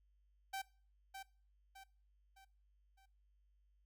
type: tone with echo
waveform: sawtooth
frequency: 776 Hz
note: G5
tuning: 18 cents flat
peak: -37 dBFS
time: 0.53-0.62 s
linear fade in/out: 10 ms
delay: 610 ms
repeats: 4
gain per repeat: -7 dB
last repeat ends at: 3.06 s
effects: noise-tail reverb RT60 0.4 s tail -21 dB re dry + added 50 Hz sine -70 dBFS peak until 3.85 s